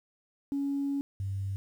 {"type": "tone pair in turn", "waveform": "sine", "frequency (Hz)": [279.7, 97.58], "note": ["C#4", "G2"], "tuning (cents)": [16, -7], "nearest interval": "octave + tritone", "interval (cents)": 1823, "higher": "first", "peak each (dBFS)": [-27, -30], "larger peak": "first", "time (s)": [[0.52, 1.01], [1.2, 1.56]], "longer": "first", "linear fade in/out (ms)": 0, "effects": ["tanh soft clip ceiling -24 dBFS", "10-bit"]}